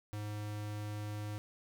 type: tone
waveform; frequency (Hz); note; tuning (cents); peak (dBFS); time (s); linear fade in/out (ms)
square; 104.9; G#2; +18; -39; 0.13-1.38; 0
effects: none